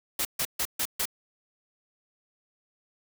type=noise bursts; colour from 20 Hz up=white; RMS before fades=-28 dBFS; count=5; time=0.19-1.055 s; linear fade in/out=5 ms; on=61 ms; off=140 ms; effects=none